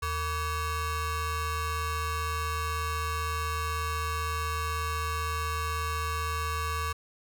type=ring-modulated tone; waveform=40% pulse; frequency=533 Hz; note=C5; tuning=32 cents sharp; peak=-25 dBFS; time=0.02-6.93 s; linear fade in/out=10 ms; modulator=612 Hz; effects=none